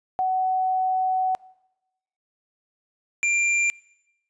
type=tone pair in turn; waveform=sine / square; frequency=749 / 2378 Hz; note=F#5 / D7; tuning=+21 / +21 cents; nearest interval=octave + minor sixth; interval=2000 cents; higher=second; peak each=-20 / -20 dBFS; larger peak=neither; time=0.19-1.35 / 3.23-3.7 s; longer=first; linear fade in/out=0 ms; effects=noise-tail reverb RT60 0.9 s tail -23 dB re dry + resampled to 22050 Hz